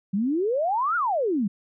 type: exponential two-way sweep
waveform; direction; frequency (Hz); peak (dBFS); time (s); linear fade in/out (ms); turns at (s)
sine; up then down; 185 to 1454 to 185; -21; 0.13-1.48; 10; 0.96
effects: none